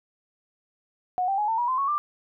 sine tone with pitch steps, 730 / 782.4 / 838.5 / 898.7 / 963.2 / 1032.4 / 1106.5 / 1185.9 Hz, F#5 / G5 / G#5 / A5 / B5 / C6 / C#6 / D6, -24 / -4 / +16 / +36 / -44 / -23 / -3 / +16 cents, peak -22 dBFS, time 1.18-1.98 s, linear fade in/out 0 ms, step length 100 ms, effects none

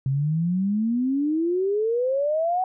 sine exponential sweep, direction up, 130.9 to 757 Hz, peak -20 dBFS, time 0.06-2.64 s, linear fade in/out 2 ms, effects none

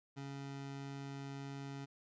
25% pulse tone, 138.59 Hz, C#3, in tune, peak -40 dBFS, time 0.16-1.86 s, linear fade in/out 20 ms, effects resampled to 16000 Hz

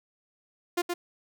sawtooth tone with echo, 350.5 Hz, F4, 6 cents sharp, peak -20 dBFS, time 0.77-0.82 s, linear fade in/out 10 ms, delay 120 ms, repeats 1, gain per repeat -4 dB, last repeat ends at 0.94 s, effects none

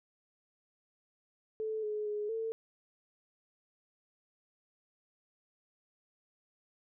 sine tone with pitch steps, 436.8 / 423.3 / 418.3 / 448.7 Hz, A4 / G#4 / G#4 / A4, -13 / +33 / +12 / +34 cents, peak -33 dBFS, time 1.6-2.52 s, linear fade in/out 0 ms, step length 230 ms, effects none

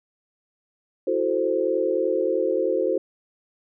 sine chord, F# half-diminished seventh, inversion third, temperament equal, 329.6 / 370 / 440 / 523.3 Hz, E4 / F#4 / A4 / C5, 0 / 0 / 0 / 0 cents, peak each -28 / -25 / -26 / -24 dBFS, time 1.07-2.98 s, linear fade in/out 5 ms, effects none

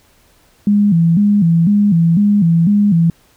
sine tone with vibrato, 185 Hz, F#3, in tune, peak -8 dBFS, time 0.67-3.1 s, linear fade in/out 2 ms, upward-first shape square, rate 2 Hz, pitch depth 180 cents each way, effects pink hiss -52 dBFS RMS until 3.36 s

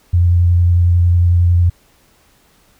sine tone with vibrato, 87.31 Hz, F2, in tune, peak -8 dBFS, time 0.13-1.7 s, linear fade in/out 10 ms, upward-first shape triangle, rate 11 Hz, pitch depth 20 cents each way, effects pink hiss -53 dBFS RMS until 2.79 s

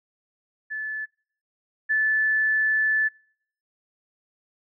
sine tone pair in turn, 1736 / 1743.4 Hz, A6 / A6, -24 / -16 cents, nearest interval unison, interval 8 cents, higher second, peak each -28 / -19 dBFS, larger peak second, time 0.7-1.06 / 1.89-3.09 s, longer second, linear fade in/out 20 ms, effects noise-tail reverb RT60 0.6 s tail -25 dB re dry

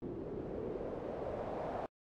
white noise with low-pass filter sweep, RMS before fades -41 dBFS, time 0.02-1.86 s, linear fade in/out 0 ms, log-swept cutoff 340 to 710 Hz, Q 2.9, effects AAC 64 kbps

